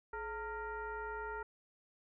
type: tone with frequency modulation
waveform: sine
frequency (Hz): 910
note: A#5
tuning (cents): -42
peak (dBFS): -39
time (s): 0.13-1.43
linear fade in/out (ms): 5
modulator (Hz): 484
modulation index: 1.4
effects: none